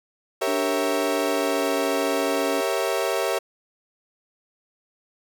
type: chord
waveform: 35% pulse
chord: G diminished seventh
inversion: none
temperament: equal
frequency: 392 / 466.2 / 554.4 / 659.3 Hz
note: G4 / Bb4 / Db5 / Fb5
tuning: 0 / 0 / 0 / 0 cents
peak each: -26 dBFS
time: 0.41-3.39 s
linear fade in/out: 10 ms
type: tone with pitch glide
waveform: sine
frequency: 290 to 280.9 Hz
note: D4 to C#4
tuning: -22 to +23 cents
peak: -28 dBFS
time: 0.47-2.61 s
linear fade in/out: 10 ms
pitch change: -55 cents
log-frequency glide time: 1.21-1.71 s
effects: none